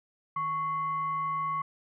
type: tone with frequency modulation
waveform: sine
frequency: 1108.7 Hz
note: C#6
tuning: in tune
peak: -28 dBFS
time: 0.36-1.62 s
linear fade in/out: 5 ms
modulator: 954 Hz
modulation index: 0.33
effects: none